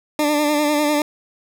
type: tone with vibrato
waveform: 20% pulse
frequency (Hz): 297.2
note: D4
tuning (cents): +21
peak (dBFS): -11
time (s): 0.19-1.02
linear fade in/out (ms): 2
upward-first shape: sine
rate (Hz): 10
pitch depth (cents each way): 37
effects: none